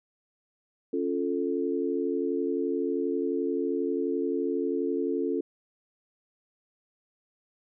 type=chord; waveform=sine; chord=Db augmented; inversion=none; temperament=equal; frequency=277.2 / 349.2 / 440 Hz; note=Db4 / F4 / A4; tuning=0 / 0 / 0 cents; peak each=-30 dBFS; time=0.93-5.41 s; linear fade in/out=5 ms; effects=none